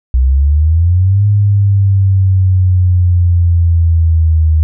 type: exponential two-way sweep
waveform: sine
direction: up then down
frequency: 61.74 to 103.4 to 78.1 Hz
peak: -6 dBFS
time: 0.14-4.63 s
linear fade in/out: 0 ms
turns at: 1.26 s
effects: none